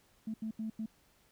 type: tone bursts at uneven times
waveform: sine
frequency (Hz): 220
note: A3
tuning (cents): 0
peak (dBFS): -34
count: 4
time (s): 0.27-0.34 / 0.42-0.51 / 0.59-0.7 / 0.79-0.86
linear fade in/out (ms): 5
effects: tanh soft clip ceiling -30 dBFS + pink hiss -68 dBFS RMS until 1.31 s